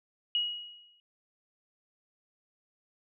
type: tone with exponential decay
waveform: sine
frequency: 2900 Hz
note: F#7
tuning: 35 cents flat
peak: -24 dBFS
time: 0.35-1 s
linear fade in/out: 1 ms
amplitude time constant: 140 ms
effects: none